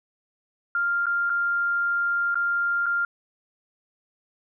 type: tone with dropouts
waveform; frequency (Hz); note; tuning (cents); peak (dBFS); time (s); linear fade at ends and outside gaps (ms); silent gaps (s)
sine; 1396.9; F6; 0; -21; 0.75-3.05; 2; 1.058-1.066 / 1.296-1.3 / 2.345-2.355 / 2.86-2.864
effects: none